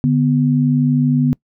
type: tone pair together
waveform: sine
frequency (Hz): 146.83 / 246.9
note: D3 / B3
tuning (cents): 0 / 0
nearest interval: major sixth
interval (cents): 900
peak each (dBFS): -14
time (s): 0.04-1.33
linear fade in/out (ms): 0
effects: noise-tail reverb RT60 0.1 s tail -24 dB re dry